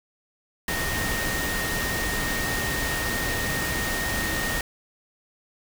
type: tone in noise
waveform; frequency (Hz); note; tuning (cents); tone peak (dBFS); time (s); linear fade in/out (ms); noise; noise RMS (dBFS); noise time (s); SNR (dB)
sine; 1852; A#6; -12; -29; 0.68-4.61; 2; pink; -28; 0.68-4.61; -4
effects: none